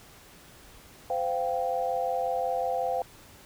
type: chord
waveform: sine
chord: C suspended fourth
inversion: none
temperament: equal with one note detuned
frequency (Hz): 515.2 / 698.5 / 784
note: C5 / F5 / G5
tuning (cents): -27 / 0 / 0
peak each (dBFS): -30 / -30 / -31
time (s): 1.1-3.02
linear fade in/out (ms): 2
effects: pink hiss -52 dBFS RMS until 3.45 s